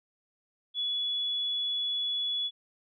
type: tone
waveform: sine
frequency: 3404 Hz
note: G#7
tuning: 42 cents sharp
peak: -28 dBFS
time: 0.74-2.51 s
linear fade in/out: 50 ms
effects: none